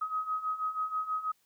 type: beating tone pair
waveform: sine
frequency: 1261 / 1267.2 Hz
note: D#6 / D#6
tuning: +23 / +31 cents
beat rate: 6.2 Hz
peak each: -36 / -32 dBFS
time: 0.01-1.32 s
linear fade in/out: 10 ms
effects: white hiss -71 dBFS RMS until 1.45 s